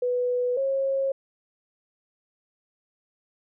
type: tone pair in turn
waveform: sine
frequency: 493.9 / 541.7 Hz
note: B4 / C#5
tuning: 0 / -40 cents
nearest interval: major second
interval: 160 cents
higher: second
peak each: -22 dBFS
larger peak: neither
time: 0.02-0.57 / 0.57-1.12 s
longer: neither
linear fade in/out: 5 ms
effects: none